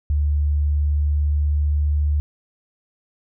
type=tone with pitch glide; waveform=sine; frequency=73.42 to 73.85 Hz; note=D2 to D2; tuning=0 to +10 cents; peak=-16 dBFS; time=0.1-2.2 s; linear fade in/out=0 ms; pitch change=+10 cents; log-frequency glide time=0.64-1.89 s; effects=none